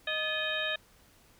harmonic tone with a mistuned harmonic, 622.3 Hz, D#5, in tune, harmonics 1 / 2 / 3 / 4 / 5 / 6, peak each -37 / -43 / -34 / -37 / -38 / -36 dBFS, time 0.07-0.76 s, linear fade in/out 5 ms, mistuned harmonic 3, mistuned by -140 cents, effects pink hiss -61 dBFS RMS until 1.39 s

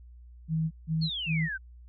sine tone bursts, 160 Hz, D#3, 49 cents sharp, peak -25 dBFS, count 3, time 0.48-1.49 s, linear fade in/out 50 ms, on 230 ms, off 160 ms
sine exponential sweep, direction down, 4435 to 1489 Hz, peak -31 dBFS, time 1.01-1.58 s, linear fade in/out 20 ms
effects added 60 Hz sine -47 dBFS peak until 1.88 s

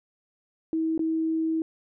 sine tone with dropouts, 321.8 Hz, E4, 42 cents flat, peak -23 dBFS, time 0.73-1.62 s, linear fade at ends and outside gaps 1 ms, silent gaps 0.978-0.993 s, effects none

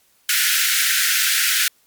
pink high-pass noise, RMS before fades -18 dBFS, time 0.29-1.68 s, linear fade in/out 2 ms, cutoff 1400 Hz, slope 96 dB/octave, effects white hiss -59 dBFS RMS until 1.86 s + MP3 96 kbps

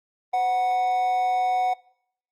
triangle tone with amplitude modulation, 740 Hz, F#5, in tune, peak -16 dBFS, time 0.33-1.74 s, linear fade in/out 10 ms, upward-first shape sine, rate 226 Hz, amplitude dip 40%, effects noise-tail reverb RT60 0.7 s tail -23 dB re dry + Opus 24 kbps

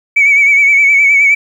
sine tone with vibrato, 2262 Hz, C#7, 34 cents sharp, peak -4 dBFS, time 0.16-1.35 s, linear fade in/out 10 ms, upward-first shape sine, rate 9.6 Hz, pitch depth 49 cents each way, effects tanh soft clip ceiling -1 dBFS + 7-bit

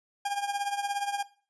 40% pulse tone with tremolo, 807 Hz, G#5, 50 cents flat, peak -25 dBFS, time 0.25-1.23 s, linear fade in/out 5 ms, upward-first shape triangle, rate 17 Hz, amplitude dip 80%, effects noise-tail reverb RT60 0.4 s tail -19 dB re dry + resampled to 24000 Hz

